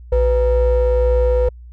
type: ring-modulated tone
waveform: triangle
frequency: 220 Hz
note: A3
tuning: in tune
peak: -7 dBFS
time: 0.12-1.49 s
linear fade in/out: 5 ms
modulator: 278 Hz
effects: added 60 Hz sine -35 dBFS peak until 1.72 s